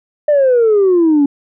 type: exponential sweep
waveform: sine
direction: down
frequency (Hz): 607 to 277.2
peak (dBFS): -6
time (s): 0.28-1.26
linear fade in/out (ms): 5
effects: tanh soft clip ceiling -5 dBFS